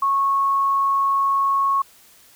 sine tone, 1100 Hz, C#6, 14 cents flat, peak -16 dBFS, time 0.02-1.82 s, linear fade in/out 5 ms, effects white hiss -51 dBFS RMS until 2.35 s

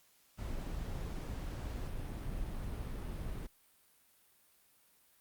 brown noise, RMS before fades -40 dBFS, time 0.38-3.47 s, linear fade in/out 10 ms, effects white hiss -68 dBFS RMS until 5.2 s + Opus 48 kbps

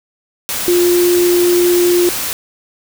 sine tone in noise, 352.3 Hz, F4, 15 cents sharp, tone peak -9 dBFS, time 0.68-2.09 s, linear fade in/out 0 ms, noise white, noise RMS -20 dBFS, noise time 0.49-2.33 s, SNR +8 dB, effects none

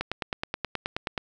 click train, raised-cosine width 0.3 ms, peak -12 dBFS, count 12, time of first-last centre 0.01-1.178 s, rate 9.42 Hz, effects none

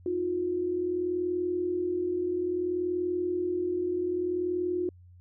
sine tone pair together, 317.9 / 358.5 Hz, D#4 / F4, +37 / +45 cents, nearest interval major second, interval 208 cents, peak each -35 / -27 dBFS, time 0.06-4.89 s, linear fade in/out 2 ms, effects added 89 Hz sine -50 dBFS peak until 5.2 s

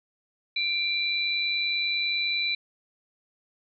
sine tone pair together, 2358 / 3975 Hz, D7 / B7, +6 / +10 cents, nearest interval major sixth, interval 904 cents, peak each -27 dBFS, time 0.56-2.55 s, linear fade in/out 5 ms, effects none

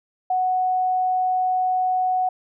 sine tone, 740 Hz, F#5, in tune, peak -18 dBFS, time 0.3-2.29 s, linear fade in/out 5 ms, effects none

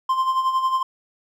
triangle tone with tremolo, 1046.5 Hz, C6, in tune, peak -14 dBFS, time 0.09-0.83 s, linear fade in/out 5 ms, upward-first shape sine, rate 11 Hz, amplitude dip 60%, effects none

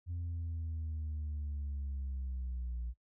sine linear sweep, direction down, 87.31 to 58.1 Hz, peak -34 dBFS, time 0.06-2.94 s, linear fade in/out 50 ms, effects noise-tail reverb RT60 0.1 s tail -22 dB re dry + tanh soft clip ceiling -34 dBFS

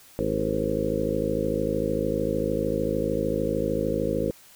harmonic tone with a mistuned harmonic, 53.3 Hz, G#1, 46 cents sharp, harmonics 1 / 2 / 3 / 4 / 5 / 6 / 7 / 8 / 9 / 10, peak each -36 / -36 / -33 / -32 / -34 / -31 / -37 / -33 / -29 / -30 dBFS, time 0.19-4.31 s, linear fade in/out 0 ms, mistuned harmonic 8, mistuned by -64 cents, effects white hiss -52 dBFS RMS until 4.55 s

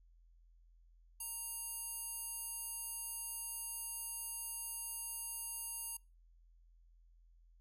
square tone with band-pass filter, 932.3 Hz, A#5, in tune, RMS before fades -44 dBFS, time 1.2-5.97 s, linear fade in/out 5 ms, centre 11000 Hz, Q 8.8, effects noise-tail reverb RT60 0.3 s tail -25 dB re dry + added 42 Hz sine -62 dBFS peak until 7.6 s

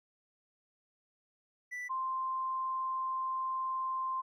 triangle / sine tone pair in turn, 1975.5 / 1046.5 Hz, B6 / C6, 0 / 0 cents, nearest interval major seventh, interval 1100 cents, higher first, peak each -36 / -32 dBFS, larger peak second, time 1.71-1.89 / 1.89-4.22 s, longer second, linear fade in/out 20 ms, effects none

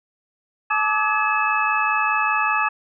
sine tone cluster, 862 / 1172 / 1277 / 1688 / 2598 Hz, A5 / D6 / D#6 / G#6 / E7, -36 / -4 / +45 / +28 / -26 cents, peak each -24 dBFS, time 0.7-2.69 s, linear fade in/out 10 ms, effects none

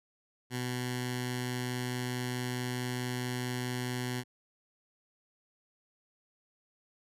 10% pulse tone with notch filter, 124.6 Hz, B2, 16 cents sharp, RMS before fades -35 dBFS, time 0.5-4.24 s, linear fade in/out 50 ms, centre 570 Hz, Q 0.8, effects resampled to 32000 Hz

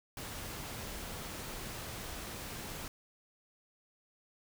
pink noise, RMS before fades -43 dBFS, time 0.17-2.88 s, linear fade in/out 2 ms, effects none

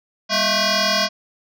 sine tone with frequency modulation, 1996 Hz, B6, 18 cents sharp, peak -13 dBFS, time 0.29-1.09 s, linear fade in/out 50 ms, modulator 439 Hz, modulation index 7.9, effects tanh soft clip ceiling -15 dBFS

